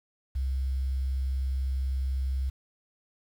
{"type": "tone", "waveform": "sine", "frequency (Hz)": 66, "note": "C2", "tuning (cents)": 16, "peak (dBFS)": -26, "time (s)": [0.35, 2.5], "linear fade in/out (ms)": 10, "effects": ["9-bit"]}